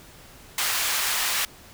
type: high-pass noise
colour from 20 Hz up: pink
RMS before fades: -25 dBFS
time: 0.58-1.45 s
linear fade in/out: 2 ms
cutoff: 1300 Hz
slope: 12 dB/octave
effects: pink hiss -48 dBFS RMS until 1.73 s